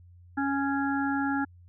harmonic tone, 277.2 Hz, C#4, in tune, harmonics 1 / 3 / 5 / 6, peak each -27 / -32 / -34 / -35 dBFS, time 0.37-1.45 s, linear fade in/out 10 ms, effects added 88 Hz sine -50 dBFS peak until 1.68 s

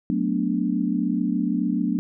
sine chord, B minor seventh, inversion second, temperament equal with one note detuned, 185 / 220 / 246.9 / 291.8 Hz, F#3 / A3 / B3 / D4, 0 / 0 / 0 / -11 cents, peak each -26 dBFS, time 0.1-1.99 s, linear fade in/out 0 ms, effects none

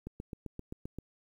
click train, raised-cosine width 3 ms, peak -27 dBFS, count 8, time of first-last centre 0.07-0.986 s, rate 7.64 Hz, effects 10-bit

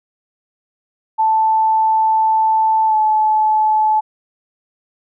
sine tone with pitch glide, 880 to 863.4 Hz, A5 to A5, 0 to -33 cents, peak -11 dBFS, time 1.18-4.01 s, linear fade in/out 20 ms, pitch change -33 cents, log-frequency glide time 2.87-2.95 s, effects none

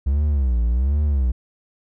triangle tone with vibrato, 65.41 Hz, C2, in tune, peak -14 dBFS, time 0.06-1.32 s, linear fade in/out 10 ms, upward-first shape sine, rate 1.3 Hz, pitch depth 230 cents each way, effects none

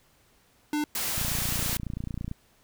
square tone, 299 Hz, D4, 31 cents sharp, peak -26 dBFS, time 0.73-0.84 s, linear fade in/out 2 ms
white noise, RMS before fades -30 dBFS, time 0.95-1.77 s, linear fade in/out 2 ms
click train, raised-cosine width 5 ms, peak -21 dBFS, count 34, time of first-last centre 1.18-2.314 s, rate 29.1 Hz
effects pink hiss -63 dBFS RMS until 2.63 s

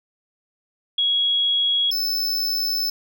sine / square tone pair in turn, 3322 / 5265 Hz, G#7 / E8, 0 / -3 cents, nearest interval minor sixth, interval 797 cents, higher second, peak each -17 / -21 dBFS, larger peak first, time 0.98-1.91 / 1.91-2.9 s, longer second, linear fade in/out 5 ms, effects none

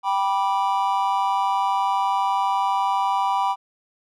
triangle chord, G major, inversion none, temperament just, 784 / 980 / 1176 Hz, G5 / B5 / D6, 0 / -14 / +2 cents, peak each -21 / -20 / -26 dBFS, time 0.03-3.56 s, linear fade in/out 50 ms, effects none

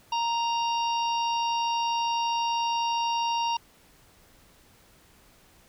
harmonic tone, 932.3 Hz, A#5, in tune, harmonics 1 / 3 / 4 / 5 / 6, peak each -25 / -33 / -41 / -42 / -39 dBFS, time 0.12-3.57 s, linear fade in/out 5 ms, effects pink hiss -58 dBFS RMS until 5.68 s

